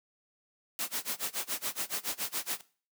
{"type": "noise with tremolo", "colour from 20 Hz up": "white", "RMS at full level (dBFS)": -32, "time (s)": [0.79, 2.61], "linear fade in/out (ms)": 0, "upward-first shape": "sine", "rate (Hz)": 7.1, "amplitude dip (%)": 100, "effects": ["noise-tail reverb RT60 0.4 s tail -19 dB re dry", "high-pass 200 Hz 12 dB/octave"]}